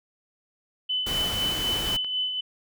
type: tone with tremolo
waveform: sine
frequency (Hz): 3015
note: F#7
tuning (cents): +32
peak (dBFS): -23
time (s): 0.89-2.41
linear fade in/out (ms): 10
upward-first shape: sine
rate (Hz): 4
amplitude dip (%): 45
type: noise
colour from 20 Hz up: pink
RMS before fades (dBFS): -32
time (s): 1.06-1.97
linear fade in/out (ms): 10
type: clicks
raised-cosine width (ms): 0.3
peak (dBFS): -26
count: 2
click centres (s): 1.918 / 2.046
effects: none